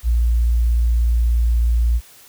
sine tone, 58.27 Hz, A#1, in tune, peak -13 dBFS, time 0.03-2.01 s, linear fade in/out 50 ms, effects white hiss -46 dBFS RMS until 2.28 s

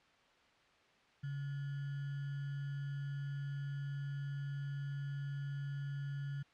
sine tone with sample-and-hold, 140 Hz, C#3, 18 cents sharp, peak -38 dBFS, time 1.23-6.43 s, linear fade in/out 10 ms, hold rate 1575 Hz, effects white hiss -67 dBFS RMS until 6.53 s + low-pass 3000 Hz 12 dB/octave

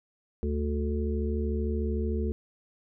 harmonic tone with a mistuned harmonic, 73.42 Hz, D2, in tune, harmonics 1 / 3 / 5 / 6, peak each -28 / -33 / -35 / -36 dBFS, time 0.43-2.32 s, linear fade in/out 0 ms, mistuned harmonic 1, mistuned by +21 cents, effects none

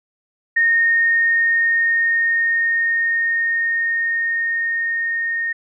sine tone with level ramp, 1844 Hz, A#6, 19 cents flat, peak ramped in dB -12 to -19 dBFS, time 0.56-5.53 s, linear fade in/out 10 ms, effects none

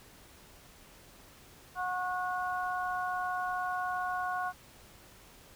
harmonic tone, 364.5 Hz, F#4, 26 cents flat, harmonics 2 / 3 / 4, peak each -34 / -36 / -37 dBFS, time 1.75-4.53 s, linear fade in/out 50 ms, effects pink hiss -56 dBFS RMS until 5.55 s

